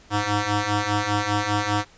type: ring-modulated tone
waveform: 10% pulse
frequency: 207.4 Hz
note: G#3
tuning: 2 cents flat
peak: -10 dBFS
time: 0.1-1.85 s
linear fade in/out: 50 ms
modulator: 521 Hz
effects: pink hiss -52 dBFS RMS until 1.97 s + resampled to 16000 Hz